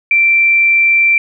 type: tone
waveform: sine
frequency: 2349 Hz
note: D7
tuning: in tune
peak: -7 dBFS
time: 0.11-1.18 s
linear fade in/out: 2 ms
effects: none